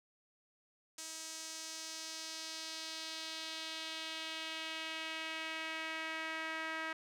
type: tone with band-pass filter sweep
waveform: sawtooth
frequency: 320.2 Hz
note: D#4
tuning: 50 cents sharp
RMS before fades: -43 dBFS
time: 0.98-6.93 s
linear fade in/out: 5 ms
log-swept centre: 7000 to 1800 Hz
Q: 1.8
effects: none